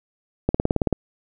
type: click train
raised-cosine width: 2 ms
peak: -5 dBFS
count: 9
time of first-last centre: 0.49-0.927 s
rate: 18.3 Hz
effects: none